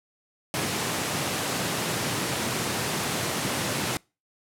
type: high-pass noise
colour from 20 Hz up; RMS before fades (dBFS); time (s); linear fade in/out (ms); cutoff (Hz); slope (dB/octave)
pink; -28; 0.54-3.97; 0; 110; 24
effects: noise-tail reverb RT60 0.3 s tail -26 dB re dry + low-pass 12000 Hz 12 dB/octave